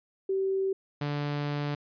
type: tone pair in turn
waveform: sine / sawtooth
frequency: 385.2 / 145.71 Hz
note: G4 / D3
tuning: -30 / -13 cents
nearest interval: octave + perfect fourth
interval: 1683 cents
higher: first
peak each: -25 dBFS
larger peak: neither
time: 0.29-0.73 / 1.01-1.75 s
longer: second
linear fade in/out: 5 ms
effects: resampled to 11025 Hz